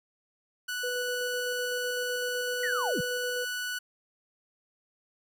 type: tone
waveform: sawtooth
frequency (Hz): 1480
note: F#6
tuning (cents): 0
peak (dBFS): -28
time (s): 0.68-3.79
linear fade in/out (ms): 10
type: tone with tremolo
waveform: sine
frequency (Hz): 493.9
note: B4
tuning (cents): 0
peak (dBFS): -31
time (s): 0.83-3.45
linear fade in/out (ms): 10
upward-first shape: square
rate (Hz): 7.9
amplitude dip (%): 25
type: linear sweep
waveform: sine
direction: down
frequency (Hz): 1975.5 to 106.7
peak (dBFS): -29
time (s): 2.63-3.01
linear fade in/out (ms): 5
effects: none